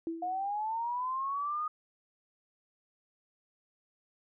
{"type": "tone with exponential decay", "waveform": "sine", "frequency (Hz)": 330, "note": "E4", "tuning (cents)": 2, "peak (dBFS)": -30, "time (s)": [0.07, 0.52], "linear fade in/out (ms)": 1, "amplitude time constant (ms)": 97}
{"type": "linear sweep", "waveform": "sine", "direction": "up", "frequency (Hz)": [709, 1244.5], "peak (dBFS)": -31, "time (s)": [0.22, 1.68], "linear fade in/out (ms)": 5}
{"effects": []}